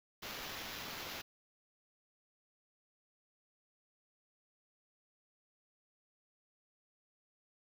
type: noise with sample-and-hold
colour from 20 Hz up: blue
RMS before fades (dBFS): -45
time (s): 0.22-1.22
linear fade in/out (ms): 10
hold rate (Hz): 8820
effects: none